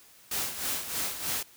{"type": "noise with tremolo", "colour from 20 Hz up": "white", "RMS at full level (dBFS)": -30, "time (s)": [0.31, 1.43], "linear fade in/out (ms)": 5, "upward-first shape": "sine", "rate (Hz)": 3.2, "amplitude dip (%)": 65, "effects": ["white hiss -56 dBFS RMS until 1.56 s"]}